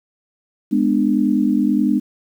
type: chord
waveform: sine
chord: G# diminished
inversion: none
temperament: just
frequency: 207.7 / 249.2 / 299 Hz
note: G#3 / B3 / D4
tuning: 0 / +16 / +31 cents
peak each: -18 dBFS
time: 0.71-2 s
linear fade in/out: 20 ms
effects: 8-bit